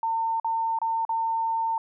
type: tone with dropouts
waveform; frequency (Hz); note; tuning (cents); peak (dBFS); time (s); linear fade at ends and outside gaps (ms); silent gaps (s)
sine; 905; A5; +48; -23; 0.03-1.78; 2; 0.399-0.445 / 0.788-0.816 / 1.051-1.092
effects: none